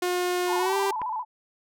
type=tone with pitch glide; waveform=sawtooth; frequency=358.5 to 393.2 Hz; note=F4 to G4; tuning=+45 to +5 cents; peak=-20 dBFS; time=0.02-0.91 s; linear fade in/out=5 ms; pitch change=+160 cents; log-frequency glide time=0.58-0.76 s
type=tone with vibrato; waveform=sine; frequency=932.3 Hz; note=A#5; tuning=in tune; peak=-27 dBFS; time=0.46-1.25 s; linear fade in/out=50 ms; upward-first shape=square; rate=15 Hz; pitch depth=110 cents each way
type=click; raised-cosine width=0.5 ms; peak=-20 dBFS; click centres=1.017 s
effects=none